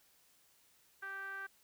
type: tone with low-pass filter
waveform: 5% pulse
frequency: 390.3 Hz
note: G4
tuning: 8 cents flat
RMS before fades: -44 dBFS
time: 1.02-1.47 s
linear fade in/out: 10 ms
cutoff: 1500 Hz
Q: 9.4
effects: white hiss -69 dBFS RMS until 1.63 s